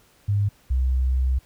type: tone pair in turn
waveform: sine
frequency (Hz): 101.7 / 64.35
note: G#2 / C2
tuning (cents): -36 / -28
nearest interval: minor sixth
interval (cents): 792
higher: first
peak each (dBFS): -18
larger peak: neither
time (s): 0.28-0.49 / 0.7-1.39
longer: second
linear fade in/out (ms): 10
effects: pink hiss -58 dBFS RMS until 1.45 s